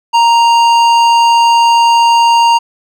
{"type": "tone with hard clipping", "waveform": "sine", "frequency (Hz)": 932.3, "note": "A#5", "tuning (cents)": 0, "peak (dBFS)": -7, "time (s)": [0.13, 2.59], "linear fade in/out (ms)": 20, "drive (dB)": 12, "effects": []}